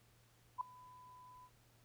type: tone with ADSR envelope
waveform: sine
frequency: 1000 Hz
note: B5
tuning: 21 cents sharp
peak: -33 dBFS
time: 0.58-1.5 s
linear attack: 29 ms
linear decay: 4 ms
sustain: -23 dB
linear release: 58 ms
effects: added 117 Hz sine -70 dBFS peak until 1.84 s + pink hiss -71 dBFS RMS until 1.84 s